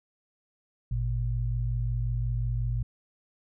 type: tone pair together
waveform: sine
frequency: 52.61 / 118.1 Hz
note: G#1 / A#2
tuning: +23 / +23 cents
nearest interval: octave + major second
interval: 1400 cents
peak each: -29 / -28 dBFS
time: 0.91-2.83 s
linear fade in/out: 5 ms
effects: none